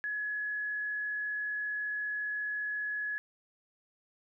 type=tone with frequency modulation; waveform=sine; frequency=1691 Hz; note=G#6; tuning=31 cents sharp; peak=-32 dBFS; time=0.04-3.18 s; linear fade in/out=0 ms; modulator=45.3 Hz; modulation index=0.3; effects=none